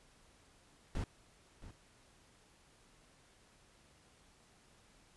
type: noise with echo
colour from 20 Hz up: brown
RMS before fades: -37 dBFS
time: 0.95-1.04 s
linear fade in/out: 2 ms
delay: 670 ms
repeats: 1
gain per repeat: -14 dB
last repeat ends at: 1.71 s
effects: pink hiss -66 dBFS RMS until 5.16 s + resampled to 24000 Hz